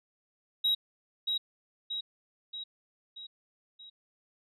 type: tone with echo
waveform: sine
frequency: 3831 Hz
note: A#7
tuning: 47 cents sharp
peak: -22 dBFS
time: 0.64-0.75 s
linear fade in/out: 10 ms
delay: 630 ms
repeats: 5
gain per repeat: -5 dB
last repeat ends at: 3.9 s
effects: tanh soft clip ceiling -22 dBFS